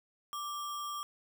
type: tone with sample-and-hold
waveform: sine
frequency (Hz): 1174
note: D6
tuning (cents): -1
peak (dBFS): -36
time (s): 0.33-1.03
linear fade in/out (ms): 0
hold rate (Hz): 4410
effects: none